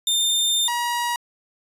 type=tone pair in turn; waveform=sawtooth; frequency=3611 / 956.4 Hz; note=A7 / A#5; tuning=+44 / +44 cents; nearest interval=octave + major seventh; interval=2300 cents; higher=first; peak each=-15 / -18 dBFS; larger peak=first; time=0.07-0.68 / 0.68-1.16 s; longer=first; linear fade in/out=2 ms; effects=resampled to 32000 Hz

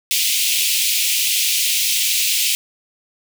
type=high-pass noise; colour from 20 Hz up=pink; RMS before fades=-18 dBFS; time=0.11-2.55 s; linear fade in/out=0 ms; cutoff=2400 Hz; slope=48 dB/octave; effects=none

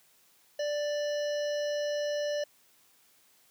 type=harmonic tone; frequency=588 Hz; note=D5; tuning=2 cents sharp; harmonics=1 / 3 / 5 / 7 / 9 / 10; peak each=-29 / -42 / -44 / -48 / -47 / -49 dBFS; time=0.59-2.44 s; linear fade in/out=5 ms; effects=white hiss -64 dBFS RMS until 3.5 s + high-pass 100 Hz 12 dB/octave

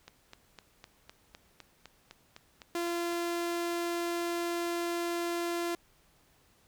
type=click train; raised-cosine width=0.2 ms; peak=-29 dBFS; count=13; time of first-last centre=0.08-3.126 s; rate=3.94 Hz
type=tone; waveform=sawtooth; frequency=343.3 Hz; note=F4; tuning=30 cents flat; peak=-27 dBFS; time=2.75-5.75 s; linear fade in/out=2 ms
effects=pink hiss -66 dBFS RMS until 6.67 s

